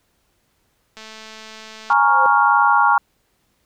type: click train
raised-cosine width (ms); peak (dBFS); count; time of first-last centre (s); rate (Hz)
0.2; -21; 211; 0.97-1.929; 219
type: chord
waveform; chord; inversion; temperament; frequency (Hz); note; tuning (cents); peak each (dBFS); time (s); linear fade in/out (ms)
sine; Bb minor seventh; third; equal; 830.6 / 932.3 / 1108.7 / 1396.9; Ab5 / Bb5 / Db6 / F6; 0 / 0 / 0 / 0; -17; 1.9-2.98; 2
type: tone with exponential growth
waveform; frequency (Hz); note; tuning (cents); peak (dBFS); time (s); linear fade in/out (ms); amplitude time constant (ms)
sine; 523.3; C5; 0; -20; 1.94-2.26; 0; 68
effects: pink hiss -65 dBFS RMS until 3.65 s